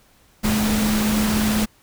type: tone in noise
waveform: sine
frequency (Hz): 213.6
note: G#3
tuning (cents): +49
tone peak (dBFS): -18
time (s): 0.43-1.66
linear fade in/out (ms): 20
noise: pink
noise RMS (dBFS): -24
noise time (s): 0.43-1.66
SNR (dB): +3
effects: pink hiss -56 dBFS RMS until 1.82 s